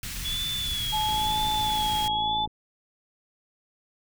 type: band-stop noise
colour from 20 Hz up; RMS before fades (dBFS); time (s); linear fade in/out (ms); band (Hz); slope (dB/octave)
pink; -34; 0.03-2.08; 2; 140 to 2100; 12
type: tone with vibrato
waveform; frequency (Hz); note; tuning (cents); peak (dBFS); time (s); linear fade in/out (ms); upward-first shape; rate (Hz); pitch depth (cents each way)
sine; 3398; G#7; +39; -28; 0.24-2.46; 20; sine; 1; 57
type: tone with pitch glide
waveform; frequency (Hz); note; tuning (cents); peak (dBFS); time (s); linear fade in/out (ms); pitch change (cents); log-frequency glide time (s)
sine; 857 to 850.6; A5 to G#5; -46 to +41; -25; 0.92-2.47; 20; -13; 1.44-2.03
type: click train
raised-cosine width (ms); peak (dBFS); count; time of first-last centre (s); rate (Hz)
3; -28; 78; 1.09-2.475; 55.6
effects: none